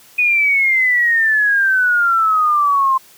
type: exponential sweep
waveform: sine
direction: down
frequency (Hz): 2489 to 1046.5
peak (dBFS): -11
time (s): 0.18-2.98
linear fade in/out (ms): 10
effects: white hiss -46 dBFS RMS until 3.17 s + high-pass 100 Hz 12 dB/octave

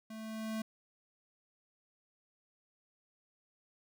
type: tone with level ramp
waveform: square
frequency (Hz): 220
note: A3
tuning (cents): 0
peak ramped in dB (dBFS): -45 to -35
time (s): 0.1-0.62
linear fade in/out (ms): 5
effects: none

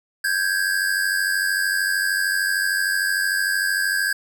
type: tone pair together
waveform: square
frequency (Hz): 1568 / 1661.2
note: G6 / G#6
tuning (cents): 0 / 0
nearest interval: minor second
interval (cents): 100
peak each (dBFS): -23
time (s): 0.24-4.13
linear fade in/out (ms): 5
effects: none

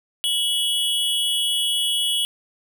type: tone pair together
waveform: square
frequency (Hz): 2960 / 3344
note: F#7 / G#7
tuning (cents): 0 / +11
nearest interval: major second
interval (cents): 211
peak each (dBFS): -23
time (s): 0.24-2.25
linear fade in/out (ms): 0
effects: none

